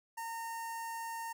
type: tone with notch filter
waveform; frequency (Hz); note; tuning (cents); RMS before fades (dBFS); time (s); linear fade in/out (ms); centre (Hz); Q
sawtooth; 916; A#5; -31; -41; 0.17-1.33; 10; 3600; 0.81
effects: none